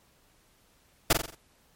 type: noise with echo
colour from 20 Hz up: pink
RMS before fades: -19 dBFS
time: 1.1-1.13 s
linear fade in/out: 5 ms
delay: 44 ms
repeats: 5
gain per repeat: -6 dB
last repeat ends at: 1.35 s
effects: pink hiss -64 dBFS RMS until 1.75 s + MP3 64 kbps